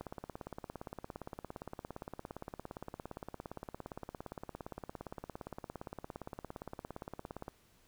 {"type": "click train", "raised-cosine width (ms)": 1, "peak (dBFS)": -28, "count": 131, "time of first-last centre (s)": [0.01, 7.481], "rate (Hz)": 17.4, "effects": ["pink hiss -68 dBFS RMS until 7.87 s"]}